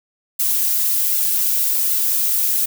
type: noise with flanger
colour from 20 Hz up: violet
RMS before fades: -18 dBFS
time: 0.39-2.66 s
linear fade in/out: 10 ms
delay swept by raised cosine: 1.4 to 5.4 ms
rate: 1.3 Hz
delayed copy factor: +0.65
effects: none